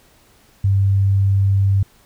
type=tone; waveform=sine; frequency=98.1 Hz; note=G2; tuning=2 cents sharp; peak=-12 dBFS; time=0.64-1.83 s; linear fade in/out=5 ms; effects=pink hiss -53 dBFS RMS until 2.05 s